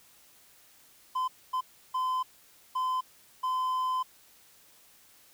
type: tone bursts at uneven times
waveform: triangle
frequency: 1024 Hz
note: C6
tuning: 38 cents flat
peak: -25 dBFS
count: 5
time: 1.15-1.28 / 1.53-1.61 / 1.94-2.23 / 2.75-3.01 / 3.43-4.03 s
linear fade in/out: 10 ms
effects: white hiss -59 dBFS RMS until 5.33 s